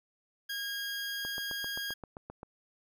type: tone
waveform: 20% pulse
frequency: 1630 Hz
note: G#6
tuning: 33 cents flat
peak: -30 dBFS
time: 0.49-1.94 s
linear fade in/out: 10 ms
type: click train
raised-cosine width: 1 ms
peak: -29 dBFS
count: 10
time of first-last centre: 1.25-2.431 s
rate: 7.62 Hz
effects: none